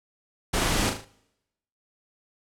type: noise with echo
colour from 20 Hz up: pink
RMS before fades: -25 dBFS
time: 0.53-0.9 s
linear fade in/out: 10 ms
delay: 38 ms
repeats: 4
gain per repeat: -6 dB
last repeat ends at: 1.052 s
effects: noise-tail reverb RT60 0.9 s tail -23 dB re dry + low-pass 10000 Hz 12 dB/octave